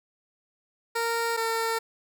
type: tone pair in turn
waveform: 15% pulse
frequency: 462.7 / 453.7 Hz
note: A#4 / A#4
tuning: -13 / -47 cents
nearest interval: unison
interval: 34 cents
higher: first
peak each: -19 dBFS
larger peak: neither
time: 0.95-1.37 / 1.37-1.79 s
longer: neither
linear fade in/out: 10 ms
effects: none